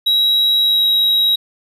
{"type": "tone with pitch glide", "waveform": "triangle", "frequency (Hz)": [3860, 3836], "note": ["B7", "A#7"], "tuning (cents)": [-40, 49], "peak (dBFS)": -10, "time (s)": [0.06, 1.36], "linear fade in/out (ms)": 10, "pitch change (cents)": -11, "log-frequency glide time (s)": [0.61, 0.86], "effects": []}